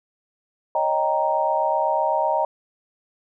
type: chord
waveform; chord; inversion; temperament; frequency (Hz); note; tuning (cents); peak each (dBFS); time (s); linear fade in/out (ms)
sine; Eb dominant seventh; third; equal; 554.4 / 622.3 / 784 / 932.3; Db5 / Eb5 / G5 / Bb5; 0 / 0 / 0 / 0; -28 / -23 / -25 / -22; 0.75-2.45; 2
effects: none